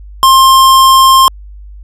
square tone, 1060 Hz, C6, 22 cents sharp, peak -3 dBFS, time 0.23-1.28 s, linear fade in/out 0 ms, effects added 50 Hz sine -28 dBFS peak until 1.83 s + resampled to 32000 Hz

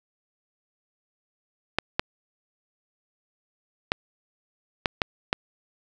clicks, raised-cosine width 0.3 ms, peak -5 dBFS, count 6, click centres 1.786 / 1.995 / 3.919 / 4.858 / 5.018 / 5.329 s, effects none

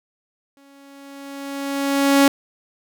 sawtooth tone with exponential growth, 278 Hz, C#4, 5 cents sharp, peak -6 dBFS, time 0.57-2.28 s, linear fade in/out 1 ms, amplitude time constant 370 ms, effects none

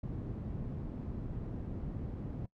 white low-pass noise, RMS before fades -40 dBFS, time 0.03-2.46 s, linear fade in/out 5 ms, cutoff 170 Hz, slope 12 dB/octave, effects noise-tail reverb RT60 0.1 s tail -21 dB re dry

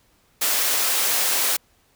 white high-pass noise, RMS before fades -21 dBFS, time 0.41-1.57 s, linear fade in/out 10 ms, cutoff 400 Hz, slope 12 dB/octave, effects pink hiss -61 dBFS RMS until 1.95 s

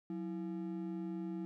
triangle ring-modulated tone, 256.6 Hz, C4, 34 cents flat, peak -33 dBFS, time 0.1-1.45 s, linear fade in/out 0 ms, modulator 72.3 Hz, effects none

